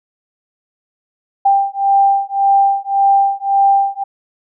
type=beating tone pair; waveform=sine; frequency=790 / 791.8 Hz; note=G5 / G5; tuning=+13 / +17 cents; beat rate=1.8 Hz; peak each=-13 dBFS; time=1.45-4.04 s; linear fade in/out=10 ms; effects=none